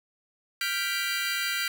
25% pulse chord, G dominant seventh, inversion third, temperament equal, 1396.9 / 1568 / 1975.5 / 2349 Hz, F6 / G6 / B6 / D7, 0 / 0 / 0 / 0 cents, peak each -29 dBFS, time 0.61-1.68 s, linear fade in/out 2 ms, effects none

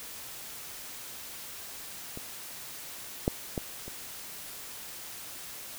clicks, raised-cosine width 2 ms, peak -26 / -11 / -17 / -28 dBFS, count 4, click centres 2.174 / 3.279 / 3.578 / 3.88 s, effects white hiss -43 dBFS RMS until 5.78 s

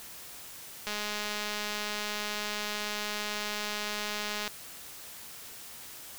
click train, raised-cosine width 0.2 ms, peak -17 dBFS, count 755, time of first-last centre 0.87-4.478 s, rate 209 Hz, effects white hiss -46 dBFS RMS until 6.18 s

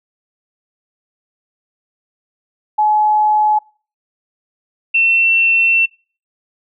sine tone pair in turn, 850 / 2699 Hz, G#5 / E7, +40 / +40 cents, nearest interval octave + minor sixth, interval 2000 cents, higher second, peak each -10 dBFS, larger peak neither, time 2.78-3.59 / 4.94-5.86 s, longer second, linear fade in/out 10 ms, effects noise-tail reverb RT60 0.4 s tail -24 dB re dry

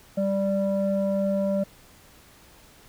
sine tone pair together, 196.67 / 587.3 Hz, G3 / D5, +6 / 0 cents, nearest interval octave + perfect fifth, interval 1894 cents, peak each -23 dBFS, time 0.17-1.64 s, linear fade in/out 10 ms, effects tanh soft clip ceiling -17 dBFS + pink hiss -53 dBFS RMS until 2.88 s

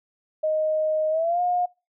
sine tone with pitch glide, 622.3 to 714.8 Hz, D#5 to F5, 0 to +40 cents, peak -20 dBFS, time 0.43-1.66 s, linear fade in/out 10 ms, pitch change +240 cents, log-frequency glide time 1.1-1.41 s, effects noise-tail reverb RT60 0.3 s tail -26 dB re dry

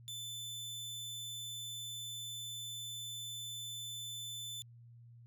sawtooth tone, 3520 Hz, A7, in tune, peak -39 dBFS, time 0.08-4.62 s, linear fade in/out 0 ms, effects added 118 Hz sine -54 dBFS peak until 5.26 s

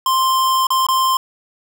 square tone with dropouts, 1048 Hz, C6, 2 cents sharp, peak -14 dBFS, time 0.06-1.17 s, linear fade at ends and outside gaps 2 ms, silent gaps 0.669-0.704 / 0.867-0.886 s, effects none

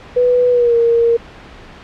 sine tone with pitch glide, 493.9 to 466.2 Hz, B4 to A#4, 0 to 0 cents, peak -9 dBFS, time 0.16-1.17 s, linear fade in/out 10 ms, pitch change -100 cents, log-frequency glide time 0.5-0.76 s, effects pink hiss -37 dBFS RMS until 1.83 s + low-pass 3000 Hz 12 dB/octave

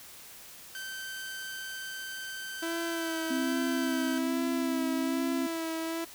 sawtooth tone, 1548 Hz, G6, 22 cents flat, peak -34 dBFS, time 0.75-4.18 s, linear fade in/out 0 ms
sawtooth tone with vibrato, 329.6 Hz, E4, in tune, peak -28 dBFS, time 2.62-6.05 s, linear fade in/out 10 ms, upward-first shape sine, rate 1.2 Hz, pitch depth 28 cents each way
sine tone with pitch glide, 261.6 to 266.2 Hz, C4 to C4, 0 to +30 cents, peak -29 dBFS, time 3.3-5.47 s, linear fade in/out 10 ms, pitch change +30 cents, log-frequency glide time 4.69-5.05 s
effects white hiss -49 dBFS RMS until 6.14 s

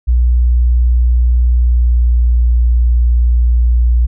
sine tone with pitch glide, 60.4 to 59.57 Hz, B1 to A#1, -38 to +38 cents, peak -7 dBFS, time 0.07-4.07 s, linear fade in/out 20 ms, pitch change -24 cents, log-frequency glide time 1.54-2.2 s, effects none

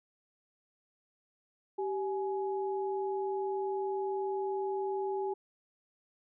sine tone pair together, 388.7 / 838.5 Hz, G4 / G#5, -15 / +16 cents, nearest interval octave + minor second, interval 1331 cents, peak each -32 / -37 dBFS, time 1.78-5.34 s, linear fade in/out 10 ms, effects none

